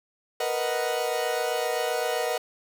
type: chord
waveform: 40% pulse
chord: B major seventh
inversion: third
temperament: equal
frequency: 466.2 / 493.9 / 622.3 / 740 Hz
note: A#4 / B4 / D#5 / F#5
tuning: 0 / 0 / 0 / 0 cents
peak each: -30 dBFS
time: 0.4-2.38 s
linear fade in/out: 5 ms
effects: none